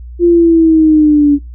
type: linear sweep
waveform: sine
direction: down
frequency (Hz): 349.2 to 284.7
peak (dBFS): -4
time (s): 0.19-1.39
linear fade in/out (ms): 50
effects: noise-tail reverb RT60 0.2 s tail -23 dB re dry + added 60 Hz sine -26 dBFS peak until 1.54 s